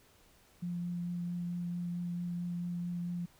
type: tone with vibrato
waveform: sine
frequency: 174.61 Hz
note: F3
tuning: in tune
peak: -34 dBFS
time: 0.62-3.26 s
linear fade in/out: 10 ms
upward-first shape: triangle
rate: 4.5 Hz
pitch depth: 12 cents each way
effects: pink hiss -64 dBFS RMS until 3.39 s